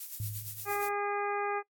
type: noise with tremolo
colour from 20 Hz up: violet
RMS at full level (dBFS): -38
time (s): 0-0.89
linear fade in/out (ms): 2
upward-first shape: sine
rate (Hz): 8.6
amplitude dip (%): 60
type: tone with exponential decay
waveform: sine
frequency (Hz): 105.5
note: G#2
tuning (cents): +28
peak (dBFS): -32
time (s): 0.2-0.99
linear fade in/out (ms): 0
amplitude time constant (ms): 170
type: harmonic tone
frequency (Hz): 407.7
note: G#4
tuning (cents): -32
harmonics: 1 / 2 / 3 / 4 / 5 / 6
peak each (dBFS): -35 / -34 / -37 / -41 / -42 / -43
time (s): 0.65-1.63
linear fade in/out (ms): 50
effects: noise-tail reverb RT60 0.1 s tail -20 dB re dry + AAC 64 kbps